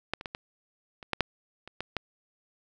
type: clicks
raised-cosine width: 0.3 ms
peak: -12 / -24 / -19 / -19 / -27 / -11 / -7 / -27 / -17 / -13 dBFS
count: 10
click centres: 0.136 / 0.211 / 0.258 / 0.349 / 1.028 / 1.133 / 1.207 / 1.676 / 1.806 / 1.967 s
effects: none